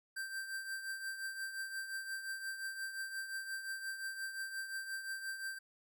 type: tone with tremolo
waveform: square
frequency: 1568 Hz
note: G6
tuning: in tune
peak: -38 dBFS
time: 0.16-5.59 s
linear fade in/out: 10 ms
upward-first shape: triangle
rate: 5.7 Hz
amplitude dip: 65%
effects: none